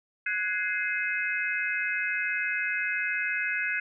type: chord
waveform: sine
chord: Ab dominant seventh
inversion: third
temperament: equal with one note detuned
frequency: 1480 / 1661.2 / 2093 / 2547 Hz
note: Gb6 / Ab6 / C7 / Eb7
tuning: 0 / 0 / 0 / +40 cents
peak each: -32 dBFS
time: 0.26-3.8 s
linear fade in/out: 5 ms
effects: none